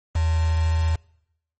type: tone with quantisation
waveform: sine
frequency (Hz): 81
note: E2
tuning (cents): -30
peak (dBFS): -18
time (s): 0.15-0.96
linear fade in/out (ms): 10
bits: 5
effects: noise-tail reverb RT60 0.8 s tail -25 dB re dry + MP3 32 kbps